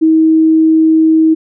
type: tone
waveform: sine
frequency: 318.9 Hz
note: D#4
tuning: 43 cents sharp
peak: -5 dBFS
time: 0.01-1.35 s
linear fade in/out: 20 ms
effects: none